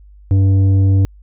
triangle tone with tanh clipping, 96.8 Hz, G2, 21 cents flat, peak -10 dBFS, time 0.31-1.05 s, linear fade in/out 0 ms, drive 12 dB, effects added 50 Hz sine -39 dBFS peak until 1.22 s

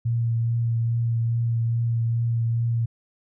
sine tone with vibrato, 116.2 Hz, A#2, 5 cents flat, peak -20 dBFS, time 0.05-2.86 s, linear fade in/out 10 ms, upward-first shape triangle, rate 2.4 Hz, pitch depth 18 cents each way, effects none

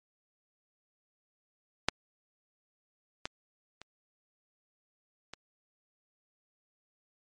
clicks, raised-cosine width 0.2 ms, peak -6 / -15 / -28 / -24 dBFS, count 4, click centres 1.886 / 3.255 / 3.816 / 5.336 s, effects MP3 48 kbps

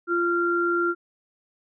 sine tone pair together, 345.5 / 1382 Hz, F4 / F6, -19 / -19 cents, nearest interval 2 octaves, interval 2400 cents, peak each -23 / -23 dBFS, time 0.07-0.95 s, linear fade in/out 50 ms, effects none

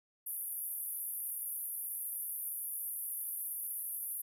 white band-pass noise, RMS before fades -40 dBFS, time 0.26-4.22 s, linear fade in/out 10 ms, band 10000 to 14000 Hz, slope 96 dB/octave, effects none

